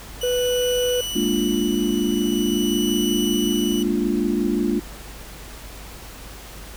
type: tone with tremolo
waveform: sawtooth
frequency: 2960 Hz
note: F#7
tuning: in tune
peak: -22 dBFS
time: 0.21-3.83 s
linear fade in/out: 5 ms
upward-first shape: sine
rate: 0.43 Hz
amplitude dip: 55%
type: tone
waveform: triangle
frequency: 493.9 Hz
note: B4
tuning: in tune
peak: -17 dBFS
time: 0.23-1.01 s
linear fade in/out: 5 ms
type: chord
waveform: sine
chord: Bb dominant seventh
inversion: third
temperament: equal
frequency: 207.7 / 233.1 / 293.7 / 349.2 Hz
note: Ab3 / Bb3 / D4 / F4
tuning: 0 / 0 / 0 / 0 cents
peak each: -24 dBFS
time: 1.15-4.8 s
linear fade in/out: 10 ms
effects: added 50 Hz sine -39 dBFS peak until 6.76 s + pink hiss -40 dBFS RMS until 6.76 s